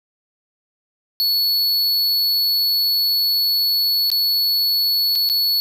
square tone with dropouts, 4408 Hz, C#8, 11 cents flat, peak -16 dBFS, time 1.2-5.6 s, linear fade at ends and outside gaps 0 ms, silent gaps 4.102-4.116 / 5.153-5.157 / 5.29-5.298 s, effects none

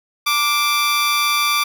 15% pulse tone with amplitude modulation, 1174.7 Hz, D6, in tune, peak -7 dBFS, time 0.26-1.64 s, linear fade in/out 10 ms, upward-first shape sine, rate 263 Hz, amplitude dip 45%, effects none

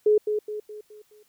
sine tone with echo, 423.2 Hz, G#4, 33 cents sharp, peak -15 dBFS, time 0.06-0.18 s, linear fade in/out 5 ms, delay 210 ms, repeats 5, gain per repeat -7 dB, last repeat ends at 1.23 s, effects white hiss -65 dBFS RMS until 1.28 s

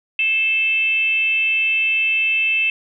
sine tone with frequency modulation, 2637 Hz, E7, in tune, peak -15 dBFS, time 0.19-2.7 s, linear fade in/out 2 ms, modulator 481 Hz, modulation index 0.41, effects none

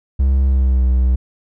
triangle tone with pitch glide, 66.9 to 63.25 Hz, C2 to B1, +39 to +42 cents, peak -9 dBFS, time 0.19-1.16 s, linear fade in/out 10 ms, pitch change -97 cents, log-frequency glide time 0.45-0.84 s, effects none

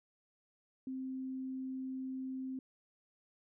sine tone, 261.6 Hz, C4, in tune, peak -38 dBFS, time 0.87-2.59 s, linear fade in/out 2 ms, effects none

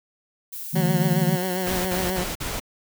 violet noise, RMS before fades -34 dBFS, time 0.52-2.17 s, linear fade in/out 10 ms
sine chord, D suspended second, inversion none, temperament equal, 146.83 / 164.81 / 220 Hz, D3 / E3 / A3, 0 / 0 / 0 cents, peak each -25 / -21 / -27 dBFS, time 0.73-1.37 s, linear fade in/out 20 ms
15% pulse tone with vibrato, 183.7 Hz, F#3, 12 cents flat, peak -18 dBFS, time 0.75-2.24 s, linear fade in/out 10 ms, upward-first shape sine, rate 7.4 Hz, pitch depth 49 cents each way
pink noise bursts, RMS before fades -29 dBFS, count 4, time 1.66-2.601 s, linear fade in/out 10 ms, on 200 ms, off 47 ms
effects none

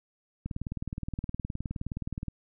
click train, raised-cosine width 5 ms, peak -21 dBFS, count 36, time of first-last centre 0.46-2.283 s, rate 19.2 Hz, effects none

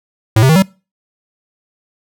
square tone with pitch steps, 109.9 / 132.21 / 159.05 / 191.35 Hz, A2 / C3 / D#3 / G3, -2 / +18 / +38 / -42 cents, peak -7 dBFS, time 0.36-0.624 s, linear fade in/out 5 ms, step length 66 ms, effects noise-tail reverb RT60 0.3 s tail -23 dB re dry

